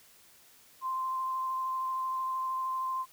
sine tone with vibrato, 1043 Hz, C6, 6 cents flat, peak -30 dBFS, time 0.81-3.06 s, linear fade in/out 50 ms, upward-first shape square, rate 13 Hz, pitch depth 8 cents each way, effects white hiss -59 dBFS RMS until 3.12 s

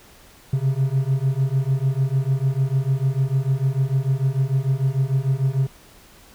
triangle beating tone pair, 130.81 / 137.51 Hz, C3 / C#3, 0 / -14 cents, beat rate 6.7 Hz, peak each -19 / -19 dBFS, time 0.53-5.67 s, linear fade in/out 5 ms, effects pink hiss -49 dBFS RMS until 6.34 s

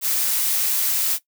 blue noise, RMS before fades -21 dBFS, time 0.01-1.19 s, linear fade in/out 50 ms, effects noise-tail reverb RT60 0.1 s tail -17 dB re dry

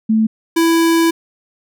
sine / square tone pair in turn, 220 / 331.1 Hz, A3 / E4, 0 / +8 cents, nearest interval perfect fifth, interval 708 cents, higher second, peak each -10 / -11 dBFS, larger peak first, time 0.09-0.27 / 0.56-1.11 s, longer second, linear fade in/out 10 ms, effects none

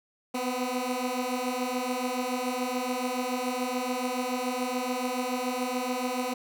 15% pulse beating tone pair, 246.9 / 253.9 Hz, B3 / B3, 0 / +48 cents, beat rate 7 Hz, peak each -26 / -24 dBFS, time 0.34-6.34 s, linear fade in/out 10 ms, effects none

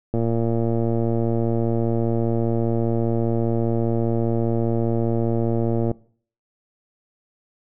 click train, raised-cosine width 2 ms, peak -10 dBFS, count 665, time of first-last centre 0.14-5.914 s, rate 115 Hz, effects noise-tail reverb RT60 0.5 s tail -21 dB re dry

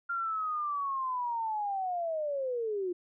sine linear sweep, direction down, 1396.9 to 346.2 Hz, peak -30 dBFS, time 0.09-2.93 s, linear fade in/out 10 ms, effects none

